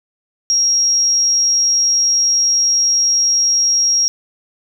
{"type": "tone", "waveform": "sine", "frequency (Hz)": 5610, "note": "F8", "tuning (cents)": 7, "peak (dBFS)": -11, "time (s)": [0.5, 4.08], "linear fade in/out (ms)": 0, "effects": ["7-bit"]}